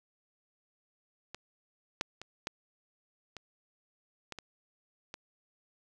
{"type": "clicks", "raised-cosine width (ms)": 0.2, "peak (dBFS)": [-24, -13, -26, -17, -26, -23, -25, -24], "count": 8, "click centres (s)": [1.346, 2.011, 2.216, 2.471, 3.367, 4.323, 4.387, 5.141], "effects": []}